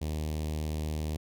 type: tone with notch filter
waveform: sawtooth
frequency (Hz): 77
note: D#2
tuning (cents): -17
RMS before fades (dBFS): -33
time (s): 0.01-1.17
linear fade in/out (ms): 10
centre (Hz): 1400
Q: 0.7
effects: none